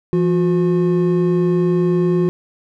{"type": "tone pair together", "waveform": "triangle", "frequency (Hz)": [170, 360.2], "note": ["F3", "F#4"], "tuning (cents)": [-46, -46], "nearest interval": "octave + minor second", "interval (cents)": 1300, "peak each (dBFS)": -14, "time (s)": [0.13, 2.29], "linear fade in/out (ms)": 0, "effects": []}